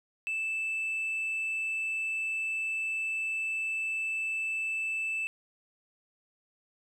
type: tone with tanh clipping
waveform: triangle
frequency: 2637 Hz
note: E7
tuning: in tune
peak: -30 dBFS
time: 0.27-5.27 s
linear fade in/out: 0 ms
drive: 6 dB
effects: none